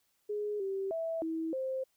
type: tone with pitch steps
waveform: sine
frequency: 416.8 / 388.3 / 656 / 323.7 / 525 Hz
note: G#4 / G4 / E5 / E4 / C5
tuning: +6 / -16 / -9 / -31 / +6 cents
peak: -32 dBFS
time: 0.29-1.84 s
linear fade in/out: 10 ms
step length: 310 ms
effects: white hiss -75 dBFS RMS until 1.96 s